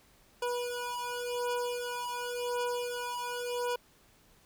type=beating tone pair; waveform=25% pulse; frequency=486.4 / 487.31 Hz; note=B4 / B4; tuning=-26 / -23 cents; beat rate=0.91 Hz; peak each=-32 / -32 dBFS; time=0.42-3.76 s; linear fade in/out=5 ms; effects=pink hiss -63 dBFS RMS until 4.45 s